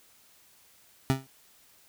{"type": "tone with exponential decay", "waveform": "25% pulse", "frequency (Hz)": 133.4, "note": "C3", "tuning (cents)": 34, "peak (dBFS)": -15, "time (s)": [1.1, 1.27], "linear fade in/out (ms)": 0, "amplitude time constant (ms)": 36, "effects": ["white hiss -60 dBFS RMS until 1.88 s"]}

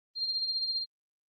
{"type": "tone with tremolo", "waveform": "sine", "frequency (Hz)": 4193, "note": "C8", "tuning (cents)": 3, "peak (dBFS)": -27, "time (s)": [0.15, 0.86], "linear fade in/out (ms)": 50, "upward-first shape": "sine", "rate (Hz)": 15, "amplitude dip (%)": 50, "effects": ["Opus 24 kbps"]}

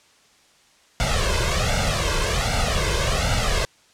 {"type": "noise with flanger", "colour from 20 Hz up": "pink", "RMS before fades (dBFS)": -21, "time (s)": [1, 3.65], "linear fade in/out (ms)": 0, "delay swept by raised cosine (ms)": [1.4, 1.97], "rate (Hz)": 1.3, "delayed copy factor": 0.95, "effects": ["white hiss -56 dBFS RMS until 3.93 s", "low-pass 7000 Hz 12 dB/octave"]}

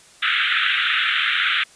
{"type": "band-pass noise", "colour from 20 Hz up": "pink", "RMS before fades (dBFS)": -20, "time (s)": [0.22, 1.64], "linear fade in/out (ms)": 10, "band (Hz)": [1300, 3700], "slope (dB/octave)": 96, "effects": ["white hiss -49 dBFS RMS until 1.75 s", "resampled to 22050 Hz"]}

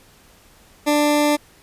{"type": "tone", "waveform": "20% pulse", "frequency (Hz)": 295.4, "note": "D4", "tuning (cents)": 10, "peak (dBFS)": -10, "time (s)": [0.86, 1.37], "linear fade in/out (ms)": 20, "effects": ["pink hiss -51 dBFS RMS until 1.62 s", "resampled to 32000 Hz"]}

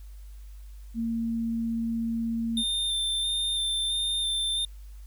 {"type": "tone", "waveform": "sine", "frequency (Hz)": 229.1, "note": "A#3", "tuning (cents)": -30, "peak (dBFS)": -26, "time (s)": [0.94, 2.64], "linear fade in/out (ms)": 50}
{"type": "tone with vibrato", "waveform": "square", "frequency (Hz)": 3597, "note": "A7", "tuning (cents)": 37, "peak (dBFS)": -26, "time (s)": [2.57, 4.65], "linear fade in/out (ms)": 2, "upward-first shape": "square", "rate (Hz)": 1.5, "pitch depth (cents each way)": 14}
{"effects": ["added 50 Hz sine -41 dBFS peak until 5.06 s", "white hiss -62 dBFS RMS until 5.06 s"]}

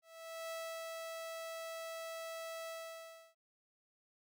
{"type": "tone with ADSR envelope", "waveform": "sawtooth", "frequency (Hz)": 655, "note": "E5", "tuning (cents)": -11, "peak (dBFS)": -37, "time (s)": [0.02, 3.35], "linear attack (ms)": 490, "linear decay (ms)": 320, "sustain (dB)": -2, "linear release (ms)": 660, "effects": []}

